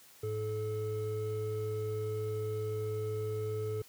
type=tone pair together; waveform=triangle; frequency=106.38 / 431.7 Hz; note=G#2 / A4; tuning=+42 / -33 cents; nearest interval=2 octaves; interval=2425 cents; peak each=-34 / -33 dBFS; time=0.23-3.82 s; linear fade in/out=5 ms; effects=white hiss -58 dBFS RMS until 3.88 s + high-pass 60 Hz 12 dB/octave